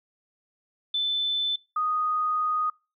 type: tone pair in turn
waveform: sine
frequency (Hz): 3520 / 1242.2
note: A7 / D#6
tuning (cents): 0 / -3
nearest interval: octave + tritone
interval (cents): 1803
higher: first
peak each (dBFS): -23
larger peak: neither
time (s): 0.94-1.56 / 1.76-2.7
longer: second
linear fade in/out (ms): 5
effects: noise-tail reverb RT60 0.3 s tail -25 dB re dry